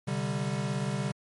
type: chord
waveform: square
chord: C suspended second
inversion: none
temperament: equal with one note detuned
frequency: 129.68 / 146.83 / 196 Hz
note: C3 / D3 / G3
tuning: -15 / 0 / 0 cents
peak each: -34 dBFS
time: 0.07-1.12 s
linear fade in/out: 10 ms
effects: MP3 48 kbps